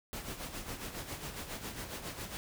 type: noise with tremolo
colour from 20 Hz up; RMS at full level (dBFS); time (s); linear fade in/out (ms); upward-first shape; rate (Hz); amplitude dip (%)
pink; -40; 0.13-2.37; 0; sine; 7.3; 60
effects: none